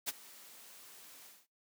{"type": "noise with ADSR envelope", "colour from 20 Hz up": "white", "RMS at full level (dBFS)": -34, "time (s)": [0.06, 1.47], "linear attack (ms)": 28, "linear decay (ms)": 25, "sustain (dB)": -21, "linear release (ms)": 210, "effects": ["noise-tail reverb RT60 0.2 s tail -21 dB re dry", "high-pass 200 Hz 12 dB/octave"]}